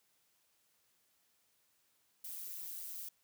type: noise with amplitude modulation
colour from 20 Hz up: violet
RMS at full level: -42 dBFS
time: 2.24-3.09 s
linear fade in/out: 5 ms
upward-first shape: sine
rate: 177 Hz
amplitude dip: 70%
effects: white hiss -75 dBFS RMS until 3.23 s + high-pass 60 Hz 12 dB/octave